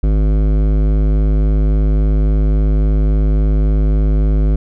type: tone with hard clipping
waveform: sine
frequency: 51.8 Hz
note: G#1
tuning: 4 cents flat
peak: -12 dBFS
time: 0.03-4.56 s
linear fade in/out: 5 ms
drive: 15 dB
effects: none